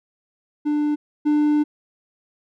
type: tone pair in turn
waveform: triangle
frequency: 297 / 298.1 Hz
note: D4 / D4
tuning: +20 / +26 cents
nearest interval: unison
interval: 6 cents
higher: second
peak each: -16 / -13 dBFS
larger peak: second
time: 0.65-0.96 / 1.25-1.64 s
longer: second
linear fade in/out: 20 ms
effects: none